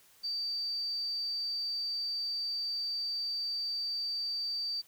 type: tone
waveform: sine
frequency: 4636 Hz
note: D8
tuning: 23 cents flat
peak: -32 dBFS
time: 0.23-4.82 s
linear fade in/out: 20 ms
effects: white hiss -62 dBFS RMS until 4.87 s